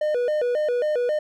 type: tone with vibrato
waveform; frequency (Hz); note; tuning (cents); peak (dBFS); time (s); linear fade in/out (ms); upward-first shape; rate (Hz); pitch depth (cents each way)
triangle; 544; C#5; -33; -18; 0.01-1.19; 5; square; 3.7; 190
effects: none